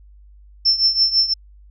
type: tone with tremolo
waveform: sine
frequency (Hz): 5350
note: E8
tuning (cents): +25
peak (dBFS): -10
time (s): 0.65-1.34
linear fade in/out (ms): 10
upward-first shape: triangle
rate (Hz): 6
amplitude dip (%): 85
effects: added 50 Hz sine -43 dBFS peak until 1.7 s